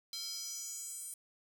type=tone with high-pass filter sweep; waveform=square; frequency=454.5 Hz; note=A#4; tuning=44 cents flat; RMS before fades=-43 dBFS; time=0.13-1.14 s; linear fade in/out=2 ms; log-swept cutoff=4400 to 9200 Hz; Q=4.6; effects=none